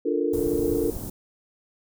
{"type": "chord", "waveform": "sine", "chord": "Bb major seventh", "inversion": "first", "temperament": "equal with one note detuned", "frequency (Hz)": [293.7, 349.2, 436.5, 466.2], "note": ["D4", "F4", "A4", "Bb4"], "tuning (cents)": [0, 0, -14, 0], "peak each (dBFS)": -27, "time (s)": [0.05, 0.91], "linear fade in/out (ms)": 10}
{"type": "band-stop noise", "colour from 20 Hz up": "pink", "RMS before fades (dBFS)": -34, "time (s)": [0.33, 1.1], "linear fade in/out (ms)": 5, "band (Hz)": [470, 11000], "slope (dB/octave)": 12}
{"type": "click train", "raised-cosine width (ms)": 5, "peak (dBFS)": -23, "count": 5, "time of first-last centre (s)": [0.47, 0.966], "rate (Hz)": 8.06}
{"effects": []}